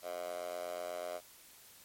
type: tone with high-pass filter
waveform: 10% pulse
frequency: 88.2 Hz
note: F2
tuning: 18 cents sharp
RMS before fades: -41 dBFS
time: 0.02-1.21 s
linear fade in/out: 50 ms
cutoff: 640 Hz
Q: 6.2
effects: white hiss -58 dBFS RMS until 1.84 s + MP3 64 kbps